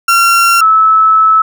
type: tone pair in turn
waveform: 35% pulse / sine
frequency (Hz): 1370 / 1303.3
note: F6 / E6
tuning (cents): -34 / -20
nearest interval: minor second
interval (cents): 86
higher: first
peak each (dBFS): -4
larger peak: neither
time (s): 0.08-0.61 / 0.61-1.42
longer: second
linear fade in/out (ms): 5
effects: none